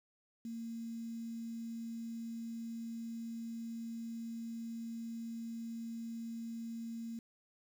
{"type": "tone with quantisation", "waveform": "sine", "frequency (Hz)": 229.5, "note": "A#3", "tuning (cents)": -27, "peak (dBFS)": -40, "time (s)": [0.45, 7.19], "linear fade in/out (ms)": 2, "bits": 10, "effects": []}